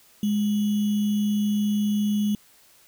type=tone with sample-and-hold; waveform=sine; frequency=207.7 Hz; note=G#3; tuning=in tune; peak=-20 dBFS; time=0.23-2.35 s; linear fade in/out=2 ms; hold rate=3150 Hz; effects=white hiss -56 dBFS RMS until 2.87 s